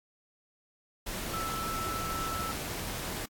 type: tone in noise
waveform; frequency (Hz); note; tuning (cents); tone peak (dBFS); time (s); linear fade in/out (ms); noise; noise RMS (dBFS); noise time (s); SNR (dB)
sine; 1320; E6; +2; -34; 1.33-2.52; 10; pink; -37; 1.06-3.26; 0
effects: AAC 64 kbps